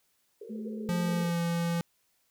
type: band-pass noise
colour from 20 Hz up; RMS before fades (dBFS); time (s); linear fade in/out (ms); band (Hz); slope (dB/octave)
white; -44; 0.41-1.3; 5; 390 to 480; 96
type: tone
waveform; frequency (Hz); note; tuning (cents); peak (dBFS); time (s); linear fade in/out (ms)
sine; 217.7; A3; -18; -35; 0.49-1.25; 20
type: tone with pitch glide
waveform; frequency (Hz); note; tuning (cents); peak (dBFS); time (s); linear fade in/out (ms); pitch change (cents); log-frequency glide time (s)
square; 174.61 to 169.93; F3 to F3; 0 to -47; -28; 0.89-1.81; 0; -47; 1.01-1.4
effects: white hiss -72 dBFS RMS until 2.3 s